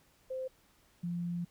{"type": "tone pair in turn", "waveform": "sine", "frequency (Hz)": [520, 173.33], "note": ["C5", "F3"], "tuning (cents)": [-11, -13], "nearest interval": "octave + perfect fifth", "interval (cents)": 1902, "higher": "first", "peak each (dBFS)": [-35, -33], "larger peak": "second", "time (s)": [[0.3, 0.48], [1.03, 1.45]], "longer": "second", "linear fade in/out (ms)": 10, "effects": ["pink hiss -67 dBFS RMS until 1.5 s"]}